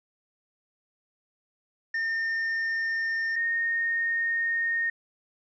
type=tone pair in turn; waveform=triangle / sine; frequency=1815 / 1844.6 Hz; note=A#6 / A#6; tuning=-47 / -19 cents; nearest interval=unison; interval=28 cents; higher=second; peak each=-24 dBFS; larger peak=neither; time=1.94-3.36 / 3.36-4.9 s; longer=second; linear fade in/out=5 ms; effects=resampled to 16000 Hz + 11-bit